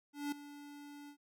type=tone with ADSR envelope; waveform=square; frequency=289.1 Hz; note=D4; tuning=27 cents flat; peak=-35 dBFS; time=0.13-1.17 s; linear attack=190 ms; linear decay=5 ms; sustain=-15 dB; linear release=83 ms; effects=none